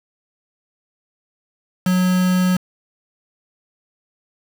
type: tone with quantisation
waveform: triangle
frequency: 183 Hz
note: F#3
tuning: 19 cents flat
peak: -12 dBFS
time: 1.86-2.57 s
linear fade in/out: 5 ms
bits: 4
effects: none